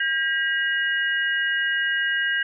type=tone cluster; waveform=sine; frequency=1610 / 1925 / 2882 Hz; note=G6 / B6 / F#7; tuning=+46 / -45 / -46 cents; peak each=-22 / -27 / -29 dBFS; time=0-2.43 s; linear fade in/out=5 ms; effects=none